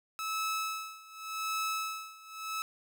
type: tone with tremolo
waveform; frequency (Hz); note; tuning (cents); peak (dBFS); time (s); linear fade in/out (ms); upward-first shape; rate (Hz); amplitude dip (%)
sawtooth; 1300; E6; -24; -27; 0.19-2.62; 0; sine; 0.87; 90
effects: none